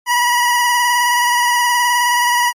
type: tone with vibrato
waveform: 25% pulse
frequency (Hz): 969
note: B5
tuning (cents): -33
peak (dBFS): -8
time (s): 0.06-2.53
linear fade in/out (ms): 50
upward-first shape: square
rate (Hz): 19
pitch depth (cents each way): 21
effects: MP3 64 kbps